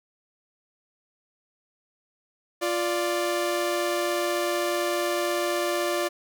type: tone pair together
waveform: sawtooth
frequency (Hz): 349.2 / 587.3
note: F4 / D5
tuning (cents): 0 / 0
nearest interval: major sixth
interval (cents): 900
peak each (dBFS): -23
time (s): 2.61-6.09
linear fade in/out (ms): 20
effects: none